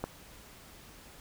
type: click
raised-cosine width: 1 ms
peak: -18 dBFS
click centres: 0.04 s
effects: pink hiss -53 dBFS RMS until 1.2 s